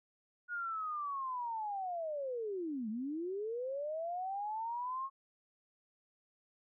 sine linear two-way sweep, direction down then up, 1452 to 207.7 to 1092 Hz, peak -36 dBFS, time 0.48-5.1 s, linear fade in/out 50 ms, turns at 2.89 s, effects none

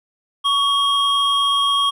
triangle tone pair together, 1123 / 3252 Hz, C#6 / G#7, +22 / -37 cents, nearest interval octave + tritone, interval 1841 cents, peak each -16 dBFS, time 0.44-1.91 s, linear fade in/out 20 ms, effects none

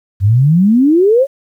sine exponential sweep, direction up, 92.5 to 570 Hz, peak -6 dBFS, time 0.2-1.27 s, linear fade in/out 50 ms, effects 8-bit

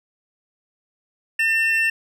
triangle tone pair together, 1802.3 / 2698 Hz, A6 / E7, +41 / +40 cents, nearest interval perfect fifth, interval 699 cents, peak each -18 dBFS, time 1.39-1.9 s, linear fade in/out 5 ms, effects none

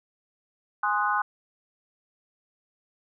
sine chord, Ab dominant seventh, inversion none, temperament equal, 830.6 / 1046.5 / 1244.5 / 1480 Hz, Ab5 / C6 / Eb6 / Gb6, 0 / 0 / 0 / 0 cents, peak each -28 dBFS, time 0.83-1.22 s, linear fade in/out 5 ms, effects none

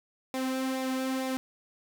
sawtooth tone with flanger, 261.6 Hz, C4, in tune, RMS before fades -31 dBFS, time 0.34-1.37 s, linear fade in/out 0 ms, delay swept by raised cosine 0.65 to 2.85 ms, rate 2.2 Hz, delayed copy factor -0.55, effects none

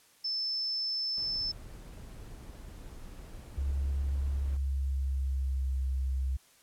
sine tone, 5274 Hz, E8, in tune, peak -30 dBFS, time 0.24-1.52 s, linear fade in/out 10 ms
brown noise, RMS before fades -46 dBFS, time 1.17-4.57 s, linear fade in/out 5 ms
sine tone with pitch glide, 68.9 to 65.9 Hz, C#2 to C2, -10 to +13 cents, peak -28 dBFS, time 3.57-6.37 s, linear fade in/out 10 ms, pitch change -77 cents, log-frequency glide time 4.28-5.78 s
effects white hiss -62 dBFS RMS until 6.62 s + low-pass 12000 Hz 12 dB/octave

